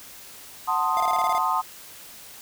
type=chord; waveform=sine; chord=F# diminished seventh; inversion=none; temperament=equal with one note detuned; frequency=740 / 889.2 / 1046.5 / 1244.5 Hz; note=F#5 / A5 / C6 / Eb6; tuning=0 / +18 / 0 / 0 cents; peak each=-29 / -26 / -25 / -26 dBFS; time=0.67-1.62 s; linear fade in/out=20 ms
type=tone bursts; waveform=square; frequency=700 Hz; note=F5; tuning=4 cents sharp; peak=-27 dBFS; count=8; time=0.97-1.38 s; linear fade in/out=0 ms; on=32 ms; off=22 ms
effects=white hiss -44 dBFS RMS until 2.41 s